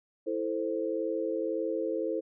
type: chord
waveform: sine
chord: A minor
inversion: second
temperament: equal with one note detuned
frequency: 329.6 / 441.5 / 523.3 Hz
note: E4 / A4 / C5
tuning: 0 / +6 / 0 cents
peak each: -33 dBFS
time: 0.26-2.21 s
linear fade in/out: 20 ms
effects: none